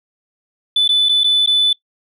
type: tone with dropouts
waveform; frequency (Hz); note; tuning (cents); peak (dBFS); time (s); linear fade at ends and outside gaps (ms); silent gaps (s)
sine; 3495; A7; -12; -9; 0.76-1.73; 5; 0.879-0.89 / 1.088-1.092 / 1.236-1.242 / 1.462-1.473
effects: noise-tail reverb RT60 0.1 s tail -20 dB re dry + tanh soft clip ceiling -8 dBFS